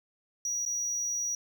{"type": "tone with dropouts", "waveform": "triangle", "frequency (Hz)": 5790, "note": "F#8", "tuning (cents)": -38, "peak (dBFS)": -28, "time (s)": [0.45, 1.35], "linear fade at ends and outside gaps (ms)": 2, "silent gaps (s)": [0.652, 0.661], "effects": []}